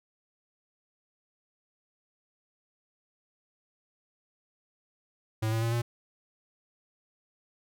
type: tone with pitch steps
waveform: square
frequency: 110 / 112.7 / 115.47 / 118.3 Hz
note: A2 / A2 / A#2 / A#2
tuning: 0 / +42 / -16 / +26 cents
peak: -27 dBFS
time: 5.42-5.82 s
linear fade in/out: 10 ms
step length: 100 ms
effects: none